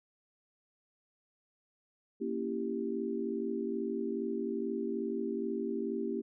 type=chord; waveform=sine; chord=A# diminished seventh; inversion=none; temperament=equal; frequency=233.1 / 277.2 / 329.6 / 392 Hz; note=A#3 / C#4 / E4 / G4; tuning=0 / 0 / 0 / 0 cents; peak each=-37 / -40 / -39 / -36 dBFS; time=2.2-6.22 s; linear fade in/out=20 ms; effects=none